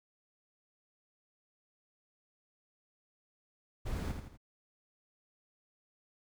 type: noise with echo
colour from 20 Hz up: brown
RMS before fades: -36 dBFS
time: 3.85-4.13 s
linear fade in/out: 20 ms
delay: 82 ms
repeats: 3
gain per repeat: -6 dB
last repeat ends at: 4.376 s
effects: none